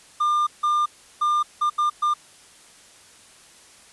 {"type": "tone bursts at uneven times", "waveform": "triangle", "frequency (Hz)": 1200, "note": "D6", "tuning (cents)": 37, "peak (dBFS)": -16, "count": 6, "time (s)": [[0.2, 0.47], [0.63, 0.86], [1.21, 1.43], [1.61, 1.7], [1.78, 1.9], [2.02, 2.14]], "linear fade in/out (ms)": 10, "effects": ["white hiss -50 dBFS RMS until 3.92 s", "resampled to 24000 Hz"]}